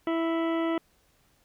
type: harmonic tone with a mistuned harmonic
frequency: 329.6 Hz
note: E4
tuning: in tune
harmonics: 1 / 2 / 3 / 4 / 6 / 7 / 8 / 9 / 10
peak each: -26 / -32 / -38 / -37 / -40 / -50 / -51 / -47 / -51 dBFS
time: 0.07-0.78 s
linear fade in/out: 2 ms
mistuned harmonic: 7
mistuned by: -19 cents
effects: pink hiss -66 dBFS RMS until 1.44 s